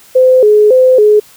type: tone with vibrato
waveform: sine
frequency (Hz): 465.3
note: A#4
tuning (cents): -3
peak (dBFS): -3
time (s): 0.15-1.2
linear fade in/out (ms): 10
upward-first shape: square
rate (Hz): 1.8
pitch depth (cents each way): 170
effects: white hiss -41 dBFS RMS until 1.36 s